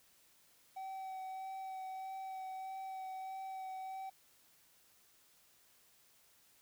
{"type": "tone with vibrato", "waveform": "triangle", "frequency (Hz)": 762, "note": "G5", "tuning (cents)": -49, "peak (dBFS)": -40, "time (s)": [0.76, 4.1], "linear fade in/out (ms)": 10, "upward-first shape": "sine", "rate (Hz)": 1.6, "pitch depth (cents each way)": 13, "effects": ["white hiss -68 dBFS RMS until 6.61 s"]}